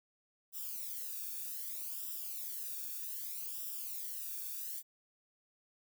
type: noise with flanger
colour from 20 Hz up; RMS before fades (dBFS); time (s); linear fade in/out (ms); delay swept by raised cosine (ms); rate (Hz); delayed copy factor
violet; -42; 0.52-4.83; 50; 0.46 to 1; 0.64; -0.95
effects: none

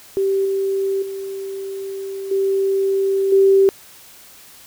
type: tone with level steps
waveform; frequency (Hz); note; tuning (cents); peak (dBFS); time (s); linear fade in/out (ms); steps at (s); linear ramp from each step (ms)
sine; 389.4; G4; -12; -15 / -17 / -25 / -15 / -9; 0.17-3.69; 0; 0.45 / 1.02 / 2.31 / 3.32; 5
effects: white hiss -44 dBFS RMS until 4.66 s

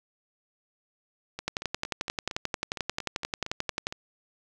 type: two click trains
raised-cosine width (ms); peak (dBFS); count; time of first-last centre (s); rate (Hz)
0.2; -11 / -18; 28 / 12; 1.48-3.869 / 1.39-3.925; 11.3 / 4.34
effects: none

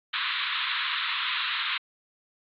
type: band-pass noise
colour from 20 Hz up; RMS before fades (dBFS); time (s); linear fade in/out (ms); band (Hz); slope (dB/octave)
white; -29; 0.13-1.78; 10; 990 to 4000; 96
effects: AAC 48 kbps

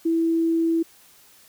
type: tone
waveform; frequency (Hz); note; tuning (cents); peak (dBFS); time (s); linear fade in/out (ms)
sine; 329.6; E4; 0; -18; 0.05-0.83; 10
effects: white hiss -53 dBFS RMS until 1.48 s

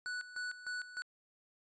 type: tone with tremolo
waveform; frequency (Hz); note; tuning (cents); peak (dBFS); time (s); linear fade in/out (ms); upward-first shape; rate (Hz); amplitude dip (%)
square; 1480; F#6; 0; -38; 0.06-1.02; 0; square; 3.3; 75
effects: resampled to 16000 Hz

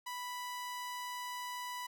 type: tone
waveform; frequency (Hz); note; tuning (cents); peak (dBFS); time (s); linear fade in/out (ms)
sawtooth; 987.8; B5; 0; -36; 0.06-1.87; 10
effects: none

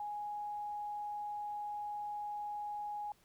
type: tone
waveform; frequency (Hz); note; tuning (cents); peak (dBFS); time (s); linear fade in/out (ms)
sine; 830.6; G#5; 0; -38; 0-3.12; 2
effects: pink hiss -69 dBFS RMS until 3.24 s

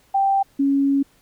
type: tone pair in turn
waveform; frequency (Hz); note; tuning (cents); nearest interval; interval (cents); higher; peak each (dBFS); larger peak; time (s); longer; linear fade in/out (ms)
sine; 784 / 277.2; G5 / C#4; 0 / 0; octave + tritone; 1800; first; -15; neither; 0.14-0.43 / 0.59-1.03; second; 10
effects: pink hiss -58 dBFS RMS until 1.21 s

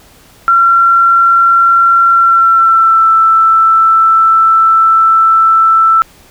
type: tone with pitch glide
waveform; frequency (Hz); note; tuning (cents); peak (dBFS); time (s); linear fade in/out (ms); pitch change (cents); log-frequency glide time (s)
sine; 1365 to 1326.9; F6 to E6; -40 to +11; -4; 0.48-6.02; 0; -49; 2.1-3.11
effects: pink hiss -42 dBFS RMS until 6.3 s

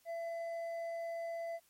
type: tone with hard clipping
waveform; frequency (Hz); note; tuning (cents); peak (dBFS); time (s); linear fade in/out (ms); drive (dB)
triangle; 671; E5; +31; -39; 0.05-1.6; 50; 8
effects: white hiss -70 dBFS RMS until 1.69 s + MP3 64 kbps

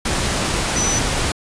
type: tone in noise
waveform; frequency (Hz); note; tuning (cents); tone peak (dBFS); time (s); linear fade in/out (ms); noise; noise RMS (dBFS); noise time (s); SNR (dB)
sine; 5970; F#8; +15; -19; 0.76-0.99; 5; pink; -20; 0.05-1.32; -2
effects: resampled to 22050 Hz

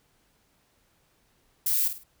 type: noise with echo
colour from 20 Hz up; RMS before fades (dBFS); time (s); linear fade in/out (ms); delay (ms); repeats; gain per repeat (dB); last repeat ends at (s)
violet; -25; 1.66-1.88; 5; 52; 3; -9; 2.036
effects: pink hiss -67 dBFS RMS until 2.2 s

